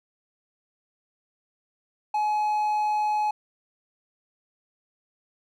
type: tone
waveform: triangle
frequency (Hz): 846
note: G#5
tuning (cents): +32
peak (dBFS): -20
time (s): 2.14-3.31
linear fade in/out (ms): 5
effects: none